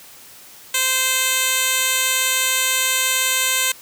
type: tone with band-pass filter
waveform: 10% pulse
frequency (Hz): 519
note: C5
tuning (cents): -14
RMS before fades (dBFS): -19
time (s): 0.74-3.72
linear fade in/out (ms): 5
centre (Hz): 8200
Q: 0.64
effects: white hiss -43 dBFS RMS until 3.81 s + high-pass 60 Hz 12 dB/octave